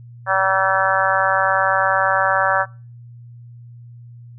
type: harmonic tone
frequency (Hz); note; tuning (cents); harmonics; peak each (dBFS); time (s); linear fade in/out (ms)
191.4; G3; -41; 3 / 4 / 5 / 6 / 7 / 8 / 9; -22 / -22 / -22 / -22 / -22 / -22 / -22; 0.26-2.66; 50
effects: noise-tail reverb RT60 0.4 s tail -25 dB re dry + added 119 Hz sine -37 dBFS peak until 4.38 s